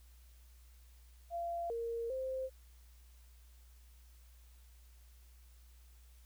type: tone with pitch steps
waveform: sine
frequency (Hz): 685 / 463.9 / 523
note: F5 / A#4 / C5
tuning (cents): -34 / -8 / -1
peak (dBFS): -36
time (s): 1.3-2.5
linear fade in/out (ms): 50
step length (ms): 400
effects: added 60 Hz sine -57 dBFS peak until 6.25 s + white hiss -69 dBFS RMS until 6.25 s